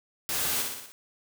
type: noise with echo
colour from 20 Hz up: white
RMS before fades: -30 dBFS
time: 0.29-0.62 s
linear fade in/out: 0 ms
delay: 60 ms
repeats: 5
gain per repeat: -4 dB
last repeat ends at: 0.92 s
effects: none